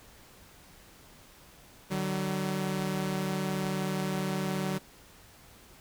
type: tone pair together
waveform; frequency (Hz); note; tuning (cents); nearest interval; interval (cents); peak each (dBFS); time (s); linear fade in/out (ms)
sawtooth; 150.25 / 189.3; D3 / F#3; +40 / +40; major third; 400; -30 / -27; 1.9-4.79; 20
effects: pink hiss -55 dBFS RMS until 5.8 s